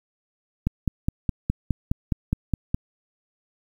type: click train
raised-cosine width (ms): 5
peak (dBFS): -9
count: 11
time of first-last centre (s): 0.67-2.745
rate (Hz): 4.82
effects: 8-bit